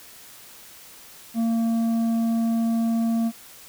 triangle tone with tanh clipping, 228.5 Hz, A#3, 34 cents flat, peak -21 dBFS, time 1.34-3.32 s, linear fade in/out 50 ms, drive 11 dB, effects white hiss -46 dBFS RMS until 3.68 s

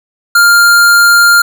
square tone, 1401 Hz, F6, 5 cents sharp, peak -4 dBFS, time 0.35-1.42 s, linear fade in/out 5 ms, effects none

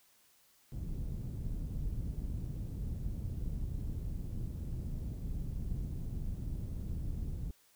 pink low-pass noise, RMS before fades -38 dBFS, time 0.72-7.51 s, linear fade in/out 0 ms, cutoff 150 Hz, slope 12 dB/octave, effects white hiss -67 dBFS RMS until 7.75 s

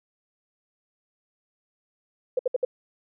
sine tone bursts, 506 Hz, B4, 42 cents sharp, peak -19 dBFS, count 4, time 2.37-2.65 s, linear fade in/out 5 ms, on 22 ms, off 64 ms, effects none

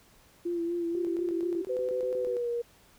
sine tone with vibrato, 342 Hz, F4, 36 cents flat, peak -28 dBFS, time 0.45-1.62 s, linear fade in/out 10 ms, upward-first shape sine, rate 4.1 Hz, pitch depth 31 cents each way
sine tone bursts, 380.3 Hz, F#4, 48 cents sharp, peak -34 dBFS, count 12, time 0.95-2.368 s, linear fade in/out 0 ms, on 98 ms, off 22 ms
sine tone with pitch glide, 505 to 473.9 Hz, B4 to A#4, +39 to +28 cents, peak -28 dBFS, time 1.69-2.62 s, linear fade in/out 10 ms, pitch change -111 cents, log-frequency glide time 2.17-2.49 s
effects pink hiss -60 dBFS RMS until 2.98 s

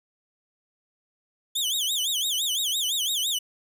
sawtooth tone with vibrato, 3352 Hz, G#7, 15 cents sharp, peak -21 dBFS, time 1.55-3.39 s, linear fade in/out 10 ms, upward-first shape sine, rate 5.9 Hz, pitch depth 220 cents each way, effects none

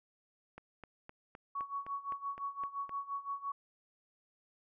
click train, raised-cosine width 0.5 ms, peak -33 dBFS, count 10, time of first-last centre 0.58-2.894 s, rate 3.89 Hz
sine tone with tremolo, 1118 Hz, C#6, 14 cents sharp, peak -34 dBFS, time 1.55-3.52 s, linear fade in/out 5 ms, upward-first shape sine, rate 5.8 Hz, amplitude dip 85%
effects none

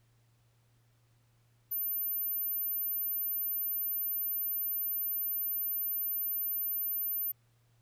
sine tone, 13490 Hz, G#9, 26 cents sharp, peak -31 dBFS, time 1.71-7.32 s, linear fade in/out 10 ms, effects added 117 Hz sine -66 dBFS peak until 7.81 s + pink hiss -74 dBFS RMS until 7.81 s

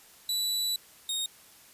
sawtooth tone pair in turn, 3951 / 3723 Hz, B7 / A#7, 0 / -3 cents, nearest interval minor second, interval 103 cents, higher first, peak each -24 / -26 dBFS, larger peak first, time 0.29-0.76 / 1.09-1.26 s, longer first, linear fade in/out 2 ms, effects white hiss -55 dBFS RMS until 1.73 s + resampled to 32000 Hz

